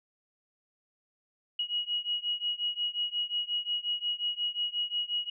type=beating tone pair; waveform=sine; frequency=2900 / 2905.6 Hz; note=F#7 / F#7; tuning=-35 / -32 cents; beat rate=5.6 Hz; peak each=-32 / -33 dBFS; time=1.59-5.3 s; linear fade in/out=5 ms; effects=none